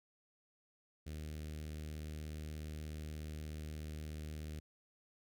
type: tone with notch filter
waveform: sawtooth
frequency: 76.7 Hz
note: D#2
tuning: 24 cents flat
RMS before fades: -45 dBFS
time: 1.06-4.6 s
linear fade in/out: 10 ms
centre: 960 Hz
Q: 0.58
effects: none